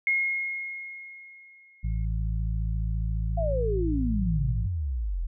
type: tone with exponential decay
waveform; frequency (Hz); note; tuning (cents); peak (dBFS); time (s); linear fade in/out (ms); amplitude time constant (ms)
sine; 2154; C7; +50; -20; 0.07-2.05; 1; 430
type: harmonic tone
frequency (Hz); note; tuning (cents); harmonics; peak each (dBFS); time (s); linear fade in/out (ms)
54.5; A1; -16; 1 / 2 / 3; -26 / -32 / -36; 1.83-4.68; 20
type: exponential sweep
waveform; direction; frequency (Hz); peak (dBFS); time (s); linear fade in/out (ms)
sine; down; 698.5 to 38.43; -26; 3.37-5.27; 10
effects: none